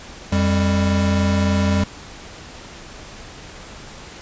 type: tone pair together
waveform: square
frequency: 88.51 / 198.7 Hz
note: F2 / G3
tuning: +24 / +24 cents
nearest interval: octave + major second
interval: 1400 cents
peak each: -19 dBFS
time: 0.32-1.84 s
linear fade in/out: 5 ms
effects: pink hiss -38 dBFS RMS until 4.21 s + resampled to 16000 Hz